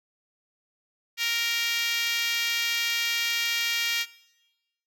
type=tone with high-pass filter; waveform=5% pulse; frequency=466.2 Hz; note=A#4; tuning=in tune; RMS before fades=-27 dBFS; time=1.17-4.06 s; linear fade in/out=50 ms; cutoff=2200 Hz; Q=1.9; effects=noise-tail reverb RT60 1.0 s tail -19 dB re dry